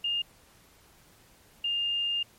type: tone pair in turn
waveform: sine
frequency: 2823 / 2813 Hz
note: F7 / F7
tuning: +18 / +12 cents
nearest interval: unison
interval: 6 cents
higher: first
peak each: -26 dBFS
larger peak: neither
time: 0.04-0.22 / 1.64-2.23 s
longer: second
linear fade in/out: 5 ms
effects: pink hiss -59 dBFS RMS until 2.38 s + MP3 64 kbps